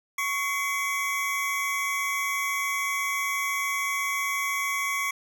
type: tone cluster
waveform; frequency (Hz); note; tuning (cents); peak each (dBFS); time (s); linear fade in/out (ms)
square; 1111 / 2060 / 2264; C#6 / C7 / C#7; +4 / -28 / +36; -31; 0.18-5.11; 5
effects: none